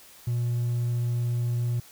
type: tone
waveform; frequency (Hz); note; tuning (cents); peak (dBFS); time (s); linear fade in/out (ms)
triangle; 120; B2; -49; -21; 0.27-1.8; 5
effects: tanh soft clip ceiling -18 dBFS + white hiss -51 dBFS RMS until 1.91 s